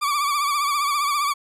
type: tone with vibrato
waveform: 40% pulse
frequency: 1157 Hz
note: D6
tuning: 26 cents flat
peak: -19 dBFS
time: 0.01-1.34 s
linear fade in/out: 20 ms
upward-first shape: triangle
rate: 15 Hz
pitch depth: 78 cents each way
effects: resampled to 32000 Hz